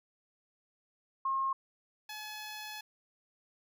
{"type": "tone pair in turn", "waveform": ["sine", "10% pulse"], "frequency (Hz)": [1074, 852.4], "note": ["C6", "G#5"], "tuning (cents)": [45, 45], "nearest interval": "major third", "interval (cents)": 400, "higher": "first", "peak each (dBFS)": [-29, -33], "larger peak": "first", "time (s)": [[1.25, 1.53], [2.09, 2.81]], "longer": "second", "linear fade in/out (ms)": 5, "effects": []}